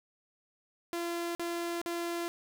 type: tone bursts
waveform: sawtooth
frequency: 342 Hz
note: F4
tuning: 36 cents flat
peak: -29 dBFS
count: 3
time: 0.93-2.28 s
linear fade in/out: 0 ms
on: 420 ms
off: 45 ms
effects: 10-bit